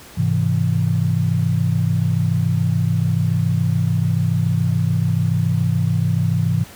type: chord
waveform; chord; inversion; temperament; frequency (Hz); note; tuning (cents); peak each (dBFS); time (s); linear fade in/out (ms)
sine; Ab augmented; none; equal; 103.83 / 130.81 / 164.81; Ab2 / C3 / E3; 0 / 0 / 0; -19 / -20 / -19; 0.17-6.64; 10
effects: pink hiss -41 dBFS RMS until 6.75 s + high-pass 60 Hz 12 dB/octave